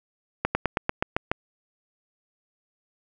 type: slowing click train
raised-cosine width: 0.5 ms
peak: -7 dBFS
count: 8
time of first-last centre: 0.45-1.315 s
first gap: 100 ms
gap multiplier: 1.07
effects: none